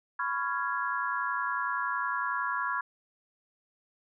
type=chord; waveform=sine; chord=C# dominant seventh; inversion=third; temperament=just; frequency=997.9 / 1108.7 / 1385.9 / 1663.1 Hz; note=B5 / C#6 / E#6 / G#6; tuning=+18 / 0 / -14 / +2 cents; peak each=-34 dBFS; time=0.19-2.81 s; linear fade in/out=5 ms; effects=none